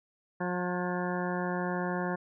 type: harmonic tone with a mistuned harmonic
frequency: 179.3 Hz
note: F3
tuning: 46 cents sharp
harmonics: 1 / 2 / 3 / 4 / 5 / 6 / 8 / 9 / 10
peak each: -33 / -36 / -38 / -39 / -40 / -41 / -42 / -43 / -43 dBFS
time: 0.4-2.16 s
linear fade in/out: 10 ms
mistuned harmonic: 10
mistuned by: -52 cents
effects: none